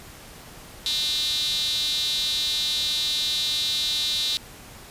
sawtooth tone with high-pass filter, 301.6 Hz, D4, 46 cents sharp, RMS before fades -25 dBFS, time 0.86-4.37 s, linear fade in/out 0 ms, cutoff 3800 Hz, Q 8.8, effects pink hiss -44 dBFS RMS until 4.9 s + resampled to 32000 Hz

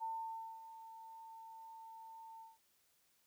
sine tone with ADSR envelope, 899 Hz, A5, 37 cents sharp, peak -38 dBFS, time 0-2.58 s, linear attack 29 ms, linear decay 570 ms, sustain -13 dB, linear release 170 ms, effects white hiss -75 dBFS RMS until 3.26 s

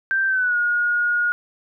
sine tone with pitch glide, 1568 to 1437.9 Hz, G6 to F#6, 0 to -50 cents, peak -17 dBFS, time 0.11-1.32 s, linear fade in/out 0 ms, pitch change -150 cents, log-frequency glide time 0.27-0.57 s, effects none

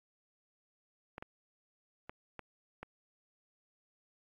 clicks, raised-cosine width 0.5 ms, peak -28 dBFS, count 5, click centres 1.181 / 1.225 / 2.095 / 2.393 / 2.83 s, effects AAC 64 kbps

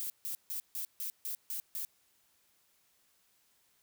violet noise bursts, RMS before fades -38 dBFS, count 8, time 0-1.85 s, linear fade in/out 0 ms, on 100 ms, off 150 ms, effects white hiss -71 dBFS RMS until 3.82 s

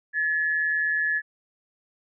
sine tone pair together, 1715 / 1874.2 Hz, A6 / A#6, -45 / +9 cents, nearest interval major second, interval 154 cents, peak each -22 / -32 dBFS, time 0.13-1.22 s, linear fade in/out 50 ms, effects none

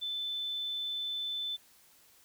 sine tone, 3520 Hz, A7, in tune, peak -33 dBFS, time 0.01-1.57 s, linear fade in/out 20 ms, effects white hiss -62 dBFS RMS until 2.24 s

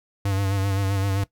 square tone with vibrato, 98 Hz, G2, in tune, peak -22 dBFS, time 0.25-1.24 s, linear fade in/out 5 ms, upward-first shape sine, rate 7.7 Hz, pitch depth 41 cents each way, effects noise-tail reverb RT60 0.1 s tail -17 dB re dry

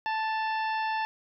harmonic tone with a mistuned harmonic, 878 Hz, A5, 4 cents flat, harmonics 1 / 2 / 3 / 4 / 5 / 6, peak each -28 / -34 / -39 / -46 / -48 / -49 dBFS, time 0.06-1.05 s, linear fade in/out 0 ms, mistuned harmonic 3, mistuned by +31 cents, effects none

